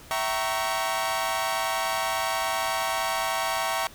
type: chord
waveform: sawtooth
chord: E diminished seventh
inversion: none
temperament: equal with one note detuned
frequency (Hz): 659.3 / 769.6 / 932.3 / 1108.7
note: E5 / G5 / Bb5 / Db6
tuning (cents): 0 / -32 / 0 / 0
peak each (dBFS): -27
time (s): 0.11-3.87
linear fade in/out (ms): 0
effects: pink hiss -48 dBFS RMS until 3.94 s